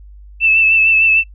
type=tone with vibrato; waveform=sine; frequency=2637 Hz; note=E7; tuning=in tune; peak=-8 dBFS; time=0.4-1.24 s; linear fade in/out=50 ms; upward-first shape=triangle; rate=6.6 Hz; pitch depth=34 cents each way; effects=noise-tail reverb RT60 0.1 s tail -26 dB re dry + added 50 Hz sine -35 dBFS peak until 1.34 s